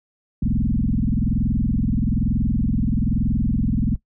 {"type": "tone with frequency modulation", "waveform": "sine", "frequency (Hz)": 134.2, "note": "C3", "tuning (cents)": 44, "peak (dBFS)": -17, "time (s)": [0.42, 3.96], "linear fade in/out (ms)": 5, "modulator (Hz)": 21.1, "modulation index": 5.4, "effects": ["noise-tail reverb RT60 0.1 s tail -19 dB re dry"]}